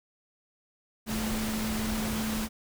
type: tone in noise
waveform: sine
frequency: 218.2 Hz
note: A3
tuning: 14 cents flat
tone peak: -30 dBFS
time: 1.06-2.49 s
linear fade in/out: 50 ms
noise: pink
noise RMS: -34 dBFS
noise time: 1.06-2.49 s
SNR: +1 dB
effects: none